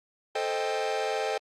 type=chord; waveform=45% pulse; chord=A half-diminished seventh; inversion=none; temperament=equal with one note detuned; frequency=440 / 523.3 / 622.3 / 792.6 Hz; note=A4 / C5 / Eb5 / G5; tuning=0 / 0 / 0 / +19 cents; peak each=-32 / -34 / -34 / -32 dBFS; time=0.35-1.38 s; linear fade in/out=5 ms; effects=low-pass 6000 Hz 12 dB/octave + Opus 48 kbps